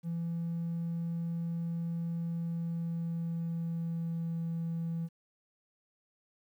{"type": "tone with pitch glide", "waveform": "triangle", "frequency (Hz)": [168.1, 166.17], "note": ["E3", "E3"], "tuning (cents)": [34, 14], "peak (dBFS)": -29, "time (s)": [0.03, 5.09], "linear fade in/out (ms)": 50, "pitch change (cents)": -20, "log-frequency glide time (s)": [2.25, 4.44], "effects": ["tanh soft clip ceiling -28 dBFS", "11-bit"]}